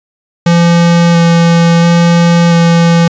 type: tone with vibrato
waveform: square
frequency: 169.8 Hz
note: F3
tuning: 48 cents flat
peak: -5 dBFS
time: 0.46-3.08 s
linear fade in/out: 5 ms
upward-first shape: square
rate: 0.73 Hz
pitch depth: 9 cents each way
effects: resampled to 16000 Hz